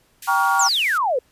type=high-pass noise; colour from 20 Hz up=white; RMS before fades=-35 dBFS; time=0.22-0.98 s; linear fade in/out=5 ms; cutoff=1600 Hz; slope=96 dB/octave
type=chord; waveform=sine; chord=G half-diminished seventh; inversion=none; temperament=just; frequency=784 / 940.8 / 1128.9 / 1411.2 Hz; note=G5 / Bb5 / Db6 / F6; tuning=0 / +16 / +31 / +18 cents; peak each=-21 dBFS; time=0.27-0.69 s; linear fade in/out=20 ms
type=exponential sweep; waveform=sine; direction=down; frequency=7850 to 466.2 Hz; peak=-17 dBFS; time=0.59-1.19 s; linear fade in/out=5 ms
effects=pink hiss -60 dBFS RMS until 1.31 s + resampled to 32000 Hz